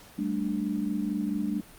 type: chord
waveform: sine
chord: G suspended second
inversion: none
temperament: just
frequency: 196 / 220.5 / 294 Hz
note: G3 / A3 / D4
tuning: 0 / +4 / +2 cents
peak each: -31 dBFS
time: 0.18-1.61 s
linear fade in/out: 10 ms
effects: pink hiss -51 dBFS RMS until 1.78 s + Opus 48 kbps